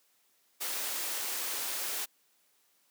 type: high-pass noise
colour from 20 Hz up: white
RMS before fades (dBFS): -35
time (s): 0.6-2.06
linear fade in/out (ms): 20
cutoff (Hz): 330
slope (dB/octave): 12
effects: white hiss -70 dBFS RMS until 2.9 s + high-pass 200 Hz 12 dB/octave